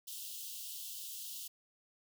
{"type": "high-pass noise", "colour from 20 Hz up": "white", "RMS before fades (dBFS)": -45, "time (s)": [0.07, 1.48], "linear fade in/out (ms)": 10, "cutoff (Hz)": 2800, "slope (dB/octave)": 96, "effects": []}